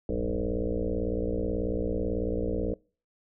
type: tone with frequency modulation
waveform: sine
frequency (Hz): 252.3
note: B3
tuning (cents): +37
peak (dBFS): -26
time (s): 0.09-2.74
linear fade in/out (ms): 2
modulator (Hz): 58.2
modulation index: 5
effects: noise-tail reverb RT60 0.4 s tail -25 dB re dry